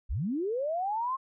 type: linear sweep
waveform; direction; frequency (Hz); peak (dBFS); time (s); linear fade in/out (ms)
sine; up; 34.79 to 1082; -28; 0.09-1.17; 20
effects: none